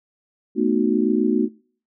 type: chord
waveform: sine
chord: B dominant seventh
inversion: third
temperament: equal with one note detuned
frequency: 220 / 246.9 / 308.4 / 370 Hz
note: A3 / B3 / D#4 / F#4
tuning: 0 / 0 / -15 / 0 cents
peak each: -22 dBFS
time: 0.55-1.49 s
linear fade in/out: 50 ms
effects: noise-tail reverb RT60 0.5 s tail -25 dB re dry